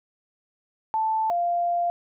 sine tone pair in turn, 880 / 695 Hz, A5 / F5, 0 / -9 cents, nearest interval major third, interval 409 cents, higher first, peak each -21 dBFS, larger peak neither, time 0.94-1.3 / 1.3-1.9 s, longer second, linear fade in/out 0 ms, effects none

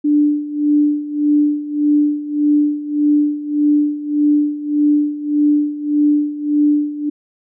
sine tone with tremolo, 295.2 Hz, D4, 9 cents sharp, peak -9 dBFS, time 0.04-7.1 s, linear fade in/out 10 ms, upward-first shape sine, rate 1.7 Hz, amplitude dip 80%, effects none

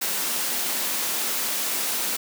white high-pass noise, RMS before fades -26 dBFS, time 0.01-2.17 s, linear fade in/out 10 ms, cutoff 180 Hz, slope 48 dB/octave, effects none

